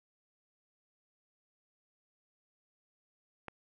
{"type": "click", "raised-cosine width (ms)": 0.5, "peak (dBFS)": -26, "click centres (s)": 3.483, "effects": []}